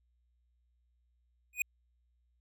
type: tone with exponential growth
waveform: square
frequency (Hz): 2478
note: D#7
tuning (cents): -8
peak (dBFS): -25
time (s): 1.53-1.62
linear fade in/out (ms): 2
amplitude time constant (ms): 19
effects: added 60 Hz sine -70 dBFS peak until 2.4 s